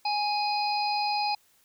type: harmonic tone with a mistuned harmonic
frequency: 830 Hz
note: G#5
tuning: 1 cent flat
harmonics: 1 / 3 / 5 / 6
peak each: -26 / -35 / -35 / -34 dBFS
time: 0.05-1.35 s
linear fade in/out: 5 ms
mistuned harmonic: 6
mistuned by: -17 cents
effects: white hiss -64 dBFS RMS until 1.64 s